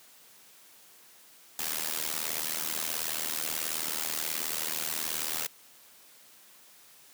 white noise with amplitude modulation, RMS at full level -29 dBFS, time 1.59-5.47 s, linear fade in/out 2 ms, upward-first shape sine, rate 78.6 Hz, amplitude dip 90%, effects white hiss -56 dBFS RMS until 7.13 s + high-pass 150 Hz 12 dB/octave

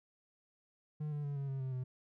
triangle tone with pitch steps, 151.2 / 146.98 / 142.88 / 138.89 / 135.02 / 131.25 / 127.58 Hz, D#3 / D3 / D3 / C#3 / C#3 / C3 / C3, -49 / +2 / -47 / +4 / -45 / +6 / -43 cents, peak -34 dBFS, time 1-1.84 s, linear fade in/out 10 ms, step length 120 ms, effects none

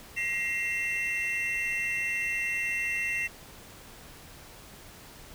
triangle tone cluster, 1903 / 2098 / 2708 Hz, A#6 / C7 / E7, +35 / +4 / +46 cents, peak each -33 / -31 / -29 dBFS, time 0.16-3.28 s, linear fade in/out 20 ms, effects pink hiss -49 dBFS RMS until 5.34 s

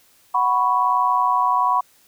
sine chord, F# suspended fourth, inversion none, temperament equal, 740 / 987.8 / 1108.7 Hz, F#5 / B5 / C#6, 0 / 0 / 0 cents, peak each -23 / -18 / -20 dBFS, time 0.34-1.81 s, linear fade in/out 10 ms, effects white hiss -56 dBFS RMS until 2.07 s

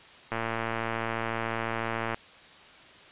click train, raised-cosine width 0.5 ms, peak -15 dBFS, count 209, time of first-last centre 0.32-2.145 s, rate 114 Hz, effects white hiss -51 dBFS RMS until 3.11 s + resampled to 8000 Hz

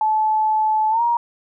sine tone with pitch glide, 866 to 944.4 Hz, A5 to A#5, -28 to +22 cents, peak -15 dBFS, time 0.01-1.17 s, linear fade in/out 2 ms, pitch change +150 cents, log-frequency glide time 0.9-1.02 s, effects none

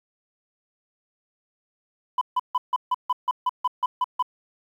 sine tone bursts, 1000 Hz, B5, 21 cents sharp, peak -16 dBFS, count 12, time 2.18-4.226 s, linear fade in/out 5 ms, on 33 ms, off 150 ms, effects tanh soft clip ceiling -18 dBFS + 9-bit

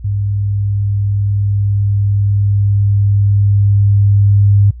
sine tone with level ramp, 101 Hz, G#2, 48 cents flat, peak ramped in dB -13 to -5 dBFS, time 0.04-4.71 s, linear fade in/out 10 ms, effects added 60 Hz sine -28 dBFS peak until 4.8 s

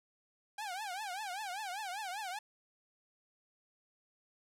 sawtooth tone with vibrato, 790 Hz, G5, 13 cents sharp, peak -35 dBFS, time 0.58-2.39 s, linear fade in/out 5 ms, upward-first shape triangle, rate 5.1 Hz, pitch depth 220 cents each way, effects low-pass 12000 Hz 12 dB/octave

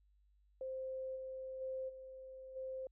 sine tone with level steps, 523.3 Hz, C5, in tune, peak -40 / -43 / -39 / -49 / -41 dBFS, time 0.61-2.87 s, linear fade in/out 2 ms, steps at 1.15 / 1.6 / 1.88 / 2.55 s, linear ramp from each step 20 ms, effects added 50 Hz sine -68 dBFS peak until 2.91 s

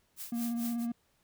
blue noise with tremolo, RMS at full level -40 dBFS, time 0.16-0.87 s, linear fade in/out 50 ms, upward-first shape triangle, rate 4.5 Hz, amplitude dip 100%
triangle tone with vibrato, 235 Hz, A#3, 14 cents sharp, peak -29 dBFS, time 0.32-0.92 s, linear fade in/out 5 ms, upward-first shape square, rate 16 Hz, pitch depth 17 cents each way
effects pink hiss -72 dBFS RMS until 1.23 s

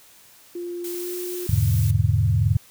sine tone with pitch glide, 349.2 to 357.4 Hz, F4 to F4, 0 to +40 cents, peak -28 dBFS, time 0.55-1.47 s, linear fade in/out 5 ms, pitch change +40 cents, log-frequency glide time 0.89-1.13 s
blue noise, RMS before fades -35 dBFS, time 0.84-1.91 s, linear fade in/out 5 ms
sine chord, E dominant seventh, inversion none, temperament equal, 82.41 / 103.83 / 123.47 / 146.83 Hz, E2 / G#2 / B2 / D3, 0 / 0 / 0 / 0 cents, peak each -23 / -19 / -24 / -25 dBFS, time 1.49-2.57 s, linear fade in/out 5 ms
effects white hiss -51 dBFS RMS until 2.7 s

